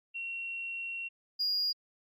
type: tone pair in turn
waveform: sine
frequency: 2734 / 4852 Hz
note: F7 / D#8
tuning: -37 / -44 cents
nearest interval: minor seventh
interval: 993 cents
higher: second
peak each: -35 / -26 dBFS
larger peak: second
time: 0.14-1.09 / 1.39-1.73 s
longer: first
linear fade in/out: 20 ms
effects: tanh soft clip ceiling -26 dBFS + Opus 48 kbps